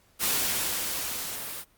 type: noise with level ramp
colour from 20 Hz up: white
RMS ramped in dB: -25 to -37 dBFS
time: 0.19-1.65 s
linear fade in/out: 50 ms
effects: pink hiss -63 dBFS RMS until 1.77 s + Opus 48 kbps